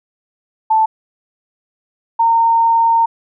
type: tone pair in turn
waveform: sine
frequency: 880 / 917.4 Hz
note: A5 / A#5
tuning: 0 / -28 cents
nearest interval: minor second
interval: 72 cents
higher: second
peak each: -9 dBFS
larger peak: neither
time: 0.7-0.86 / 2.19-3.06 s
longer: second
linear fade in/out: 10 ms
effects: none